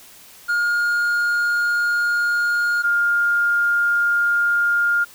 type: tone pair in turn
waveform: triangle / sine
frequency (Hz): 1421 / 1410.4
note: F6 / F6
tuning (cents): +30 / +17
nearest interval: unison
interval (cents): 13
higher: first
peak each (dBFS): -15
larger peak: neither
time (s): 0.48-2.83 / 2.83-5.05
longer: first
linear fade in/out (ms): 20
effects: white hiss -45 dBFS RMS until 5.14 s